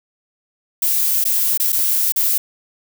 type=noise with dropouts; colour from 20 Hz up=violet; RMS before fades=-17 dBFS; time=0.82-2.38 s; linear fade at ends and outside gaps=5 ms; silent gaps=1.241-1.251 / 1.576-1.598 / 1.722-1.727 / 2.122-2.16 s; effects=none